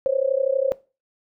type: tone with amplitude modulation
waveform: sine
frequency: 537 Hz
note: C5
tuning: 45 cents sharp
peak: -14 dBFS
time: 0.06-0.72 s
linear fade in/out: 0 ms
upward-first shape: sine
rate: 32.3 Hz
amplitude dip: 90%
effects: noise-tail reverb RT60 0.3 s tail -20 dB re dry